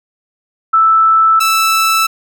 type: tone pair in turn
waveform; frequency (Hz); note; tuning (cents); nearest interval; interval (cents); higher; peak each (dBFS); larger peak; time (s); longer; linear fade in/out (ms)
sine / sawtooth; 1318.5 / 1318.5; E6 / E6; 0 / 0; unison; 0; neither; -6; neither; 0.73-1.4 / 1.4-2.07; neither; 10
effects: none